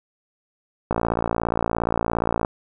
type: click train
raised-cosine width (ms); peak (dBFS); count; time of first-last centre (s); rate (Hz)
1; -7; 89; 0.91-2.448; 57.2
effects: none